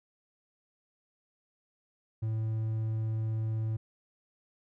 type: tone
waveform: triangle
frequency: 110.5 Hz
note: A2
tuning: 8 cents sharp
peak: -27 dBFS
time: 2.22-3.77 s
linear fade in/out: 10 ms
effects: none